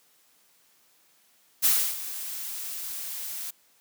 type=noise with ADSR envelope; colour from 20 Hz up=blue; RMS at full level=-20 dBFS; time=1.62-3.51 s; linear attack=29 ms; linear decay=300 ms; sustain=-15 dB; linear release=11 ms; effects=white hiss -63 dBFS RMS until 3.8 s + high-pass 150 Hz 12 dB/octave